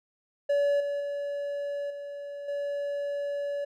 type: tone with level steps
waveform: triangle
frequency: 571 Hz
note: D5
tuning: 49 cents flat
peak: -20 / -26 / -28 / -34 / -27 dBFS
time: 0.49-3.65 s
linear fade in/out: 10 ms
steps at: 0.8 / 1 / 1.9 / 2.48 s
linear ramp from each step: 5 ms
effects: none